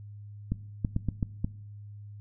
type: clicks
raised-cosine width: 5 ms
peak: -15 dBFS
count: 6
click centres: 0.52 / 0.848 / 0.964 / 1.087 / 1.228 / 1.445 s
effects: noise-tail reverb RT60 0.7 s tail -20 dB re dry + added 103 Hz sine -42 dBFS peak until 2.2 s